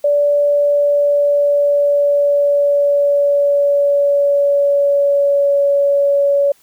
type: tone with pitch glide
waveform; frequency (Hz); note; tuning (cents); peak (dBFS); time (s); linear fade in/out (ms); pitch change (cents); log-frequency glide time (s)
sine; 579 to 564.8; D5 to C#5; -25 to +32; -10; 0.04-6.52; 5; -43; 0.27-5.61
effects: white hiss -53 dBFS RMS until 6.62 s